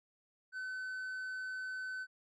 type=tone; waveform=triangle; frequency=1517 Hz; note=F#6; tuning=43 cents sharp; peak=-37 dBFS; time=0.52-2.07 s; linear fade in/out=50 ms; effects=resampled to 24000 Hz